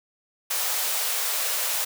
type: high-pass noise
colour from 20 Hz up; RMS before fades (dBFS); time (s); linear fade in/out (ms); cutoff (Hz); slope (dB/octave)
white; -26; 0.5-1.85; 10; 460; 48
effects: none